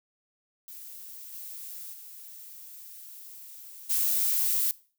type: noise with level steps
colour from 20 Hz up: violet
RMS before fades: -44 / -41 / -46 / -26 dBFS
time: 0.68-4.71 s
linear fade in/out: 0 ms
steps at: 1.32 / 1.92 / 3.89 s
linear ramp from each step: 20 ms
effects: noise-tail reverb RT60 0.4 s tail -20 dB re dry